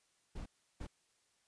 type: noise bursts at uneven times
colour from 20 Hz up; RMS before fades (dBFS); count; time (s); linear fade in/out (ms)
brown; -44; 2; 0.35-0.46 / 0.8-0.87; 10
effects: white hiss -75 dBFS RMS until 1.47 s + resampled to 22050 Hz